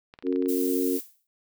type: clicks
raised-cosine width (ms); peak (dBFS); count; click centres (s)
0.3; -29; 8; 0.139 / 0.189 / 0.225 / 0.268 / 0.326 / 0.36 / 0.424 / 0.459
type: harmonic tone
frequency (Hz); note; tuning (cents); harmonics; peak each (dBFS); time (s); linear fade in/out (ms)
91.2; F#2; -24; 3 / 4 / 5; -25 / -27 / -29; 0.23-1; 50
type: noise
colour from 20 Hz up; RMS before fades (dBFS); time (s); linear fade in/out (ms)
violet; -34; 0.48-1.01; 10
type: noise with exponential decay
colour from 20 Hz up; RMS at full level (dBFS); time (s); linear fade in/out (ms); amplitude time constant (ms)
violet; -41; 1-1.27; 1; 58
effects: noise-tail reverb RT60 0.1 s tail -25 dB re dry